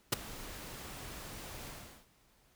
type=noise with ADSR envelope; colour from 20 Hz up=pink; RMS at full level=-25 dBFS; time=0.12-2.07 s; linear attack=10 ms; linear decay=12 ms; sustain=-21 dB; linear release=400 ms; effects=pink hiss -68 dBFS RMS until 2.55 s